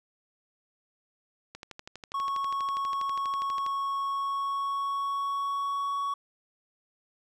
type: click train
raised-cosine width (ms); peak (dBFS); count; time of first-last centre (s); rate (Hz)
0.2; -24; 27; 1.55-3.664; 12.3
type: tone with pitch glide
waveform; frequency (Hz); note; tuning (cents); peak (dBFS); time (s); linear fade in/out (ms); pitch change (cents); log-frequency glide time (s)
triangle; 1104 to 1120.1; C#6 to C#6; -7 to +18; -26; 2.14-6.14; 5; +25; 4.02-5.99
effects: none